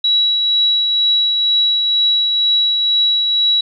sine tone with tremolo, 3900 Hz, B7, 23 cents flat, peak -10 dBFS, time 0.04-3.61 s, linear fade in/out 5 ms, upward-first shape triangle, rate 2.1 Hz, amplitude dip 35%, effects none

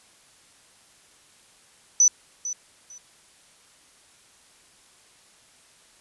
sine tone with echo, 5980 Hz, F#8, 17 cents sharp, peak -13 dBFS, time 2-2.08 s, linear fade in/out 2 ms, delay 450 ms, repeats 2, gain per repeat -14 dB, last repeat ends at 2.98 s, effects white hiss -56 dBFS RMS until 6 s + resampled to 24000 Hz

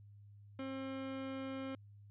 30% pulse tone, 266.9 Hz, C4, 35 cents sharp, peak -38 dBFS, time 0.59-1.75 s, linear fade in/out 2 ms, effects added 102 Hz sine -55 dBFS peak until 2.1 s + resampled to 8000 Hz

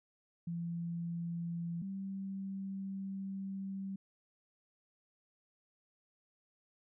sine tone pair in turn, 169.9 / 193.89 Hz, F3 / G3, -47 / -19 cents, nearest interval major second, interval 228 cents, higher second, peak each -36 / -38 dBFS, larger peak first, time 0.47-1.82 / 1.82-3.96 s, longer second, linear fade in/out 5 ms, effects none

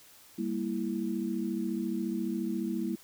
sine chord, E diminished, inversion first, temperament equal with one note detuned, 198.73 / 233.1 / 329.6 Hz, G3 / Bb3 / E4, +24 / 0 / 0 cents, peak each -34 dBFS, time 0.38-2.96 s, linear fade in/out 10 ms, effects white hiss -56 dBFS RMS until 3.03 s

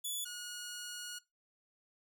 10% pulse tone pair in turn, 3439 / 1445.9 Hz, A7 / F#6, -40 / -40 cents, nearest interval octave + minor third, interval 1500 cents, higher first, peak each -29 / -34 dBFS, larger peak first, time 0.04-0.25 / 0.25-1.19 s, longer second, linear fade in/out 10 ms, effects noise-tail reverb RT60 0.2 s tail -19 dB re dry

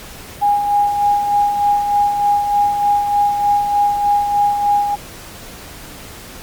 sine tone with tremolo, 819 Hz, G#5, 24 cents flat, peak -10 dBFS, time 0.41-4.96 s, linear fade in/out 20 ms, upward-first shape sine, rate 3.3 Hz, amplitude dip 50%, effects pink hiss -35 dBFS RMS until 6.42 s + Opus 48 kbps

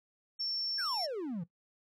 sine tone, 5430 Hz, F8, 50 cents flat, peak -31 dBFS, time 0.39-1.07 s, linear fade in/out 20 ms
triangle exponential sweep, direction down, 1699 to 157.4 Hz, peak -32 dBFS, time 0.78-1.44 s, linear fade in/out 10 ms
effects noise-tail reverb RT60 0.1 s tail -17 dB re dry + tanh soft clip ceiling -27 dBFS

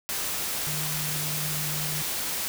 sine tone in noise, 151.3 Hz, D#3, 48 cents flat, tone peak -33 dBFS, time 0.67-2.02 s, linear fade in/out 0 ms, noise white, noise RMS -30 dBFS, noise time 0.09-2.48 s, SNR -6 dB, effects none

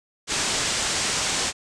white low-pass noise, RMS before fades -25 dBFS, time 0.27-1.53 s, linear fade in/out 50 ms, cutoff 8400 Hz, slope 48 dB/octave, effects none

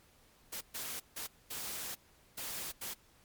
white noise bursts at uneven times, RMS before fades -41 dBFS, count 6, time 0.52-0.61 / 0.74-1 / 1.16-1.27 / 1.5-1.95 / 2.37-2.72 / 2.81-2.94 s, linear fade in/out 10 ms, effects pink hiss -65 dBFS RMS until 3.24 s + MP3 96 kbps

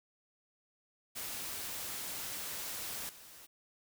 white noise with level steps, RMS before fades -41 / -54 dBFS, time 1.15-3.47 s, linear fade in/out 20 ms, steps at 3.09 s, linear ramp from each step 2 ms, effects none

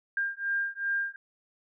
sine beating tone pair, 1600 / 1602.6 Hz, G6 / G6, +35 / +38 cents, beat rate 2.6 Hz, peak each -31 / -31 dBFS, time 0.17-1.16 s, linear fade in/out 2 ms, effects none

